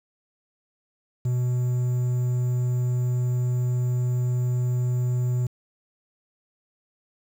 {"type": "tone with quantisation", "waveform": "triangle", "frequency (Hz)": 124.2, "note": "B2", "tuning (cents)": 10, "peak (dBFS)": -19, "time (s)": [1.25, 5.47], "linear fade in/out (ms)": 5, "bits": 8, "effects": []}